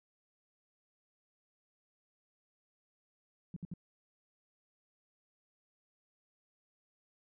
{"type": "tone bursts", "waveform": "sine", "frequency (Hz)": 173.7, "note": "F3", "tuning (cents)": -9, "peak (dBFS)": -38, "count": 3, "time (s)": [3.54, 3.738], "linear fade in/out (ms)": 2, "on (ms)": 24, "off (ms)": 63, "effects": []}